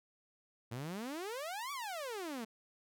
sawtooth exponential two-way sweep, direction up then down, 110.8 to 1176 to 213.5 Hz, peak -36 dBFS, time 0.71-2.45 s, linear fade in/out 10 ms, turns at 1.72 s, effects none

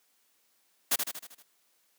white noise with echo, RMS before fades -25 dBFS, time 0.91-0.96 s, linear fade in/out 10 ms, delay 78 ms, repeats 6, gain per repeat -5 dB, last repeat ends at 1.428 s, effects white hiss -70 dBFS RMS until 1.98 s + high-pass 200 Hz 12 dB/octave

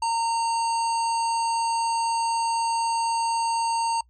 harmonic tone, 918 Hz, A#5, 27 cents flat, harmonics 1 / 3 / 5 / 7 / 9, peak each -22 / -38 / -35 / -41 / -37 dBFS, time 0.02-4.01 s, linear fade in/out 5 ms, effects noise-tail reverb RT60 0.1 s tail -25 dB re dry + added 60 Hz sine -56 dBFS peak until 4.09 s

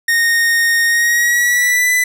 45% pulse tone with pitch glide, 1851 to 1995.3 Hz, A#6 to B6, -13 to +17 cents, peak -11 dBFS, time 0.08-2.04 s, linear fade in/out 5 ms, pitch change +130 cents, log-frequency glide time 0.85-1.92 s, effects none

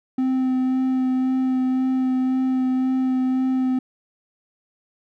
triangle tone with vibrato, 258.7 Hz, C4, 19 cents flat, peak -16 dBFS, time 0.18-3.79 s, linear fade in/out 5 ms, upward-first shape sine, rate 1.9 Hz, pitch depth 11 cents each way, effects none

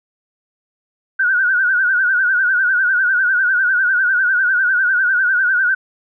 sine tone with vibrato, 1500 Hz, F#6, 23 cents sharp, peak -12 dBFS, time 1.19-5.75 s, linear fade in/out 10 ms, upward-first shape triangle, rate 10 Hz, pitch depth 110 cents each way, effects none

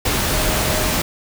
sine tone in noise, 622.3 Hz, D#5, in tune, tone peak -28 dBFS, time 0.32-0.93 s, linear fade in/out 5 ms, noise pink, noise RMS -19 dBFS, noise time 0.05-1.02 s, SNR -12 dB, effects none

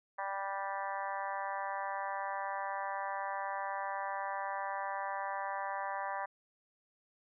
harmonic tone with a mistuned harmonic, 196 Hz, G3, in tune, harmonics 3 / 4 / 5 / 6 / 7 / 8 / 9 / 10, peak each -44 / -40 / -40 / -44 / -54 / -47 / -46 / -50 dBFS, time 0.18-6.26 s, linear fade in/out 10 ms, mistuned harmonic 7, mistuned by +55 cents, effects none

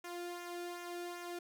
sawtooth tone with flanger, 350 Hz, F4, 4 cents sharp, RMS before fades -44 dBFS, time 0.04-1.39 s, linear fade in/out 5 ms, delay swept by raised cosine 0.22 to 1.02 ms, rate 2.6 Hz, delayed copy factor -0.55, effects none

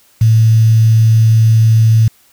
sine tone with quantisation, 111.7 Hz, A2, 27 cents sharp, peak -5 dBFS, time 0.21-2.08 s, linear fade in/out 5 ms, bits 5, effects white hiss -50 dBFS RMS until 2.32 s

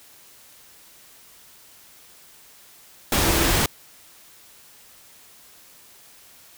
sine tone in noise, 329.6 Hz, E4, in tune, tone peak -26 dBFS, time 3.25-3.5 s, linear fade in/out 2 ms, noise pink, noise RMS -20 dBFS, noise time 3.12-3.66 s, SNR -9 dB, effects white hiss -50 dBFS RMS until 6.57 s

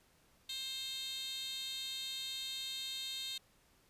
10% pulse tone with high-pass filter, 528 Hz, C5, 16 cents sharp, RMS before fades -42 dBFS, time 0.49-3.38 s, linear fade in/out 5 ms, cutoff 3900 Hz, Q 6.4, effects pink hiss -69 dBFS RMS until 3.89 s + resampled to 32000 Hz

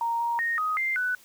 sine tone with pitch steps, 930 / 938 / 1857 / 1254 / 2094 / 1491 Hz, A#5 / A#5 / A#6 / D#6 / C7 / F#6, -4 / +11 / -7 / +13 / +1 / +13 cents, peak -24 dBFS, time 0.01-1.15 s, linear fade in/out 2 ms, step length 190 ms, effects white hiss -55 dBFS RMS until 1.24 s

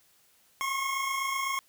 25% pulse tone pair together, 1061.1 / 1089 Hz, C6 / C#6, +24 / -31 cents, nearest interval unison, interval 45 cents, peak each -32 / -26 dBFS, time 0.61-1.59 s, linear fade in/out 0 ms, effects white hiss -64 dBFS RMS until 1.68 s

